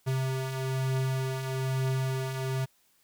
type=beating tone pair; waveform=square; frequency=130.81 / 131.91 Hz; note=C3 / C3; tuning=0 / +14 cents; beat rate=1.1 Hz; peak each=-37 / -29 dBFS; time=0.06-2.66 s; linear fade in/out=20 ms; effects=white hiss -67 dBFS RMS until 3.03 s